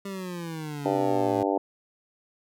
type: exponential sweep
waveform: 25% pulse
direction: down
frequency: 199.7 to 110 Hz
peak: -29 dBFS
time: 0.05-1.43 s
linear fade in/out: 5 ms
type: harmonic tone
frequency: 98.3 Hz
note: G2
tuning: 5 cents sharp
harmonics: 3 / 4 / 5 / 6 / 7 / 8 / 9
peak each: -28 / -29 / -30 / -31 / -31 / -32 / -33 dBFS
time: 0.85-1.58 s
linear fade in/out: 5 ms
effects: none